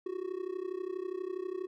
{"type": "tone with amplitude modulation", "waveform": "triangle", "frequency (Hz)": 370, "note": "F#4", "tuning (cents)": 0, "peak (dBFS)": -29, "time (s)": [0.06, 1.67], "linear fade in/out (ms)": 5, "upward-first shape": "sine", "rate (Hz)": 32.3, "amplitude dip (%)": 90, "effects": []}